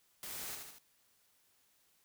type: noise with echo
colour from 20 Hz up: white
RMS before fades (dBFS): -45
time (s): 0.23-0.55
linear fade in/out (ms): 0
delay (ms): 78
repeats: 3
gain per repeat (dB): -4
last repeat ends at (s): 0.784
effects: white hiss -72 dBFS RMS until 2.04 s